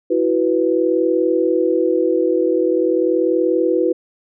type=chord; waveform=sine; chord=E suspended second; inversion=none; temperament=equal; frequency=329.6 / 370 / 493.9 Hz; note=E4 / F#4 / B4; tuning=0 / 0 / 0 cents; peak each=-18 dBFS; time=0.1-3.93 s; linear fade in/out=10 ms; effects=none